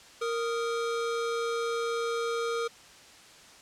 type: tone pair together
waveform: square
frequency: 464.6 / 1241.9 Hz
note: A#4 / D#6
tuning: -6 / -4 cents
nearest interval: octave + perfect fourth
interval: 1702 cents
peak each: -30 / -36 dBFS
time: 0.21-2.68 s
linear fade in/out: 10 ms
effects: white hiss -52 dBFS RMS until 3.61 s + low-pass 7000 Hz 12 dB/octave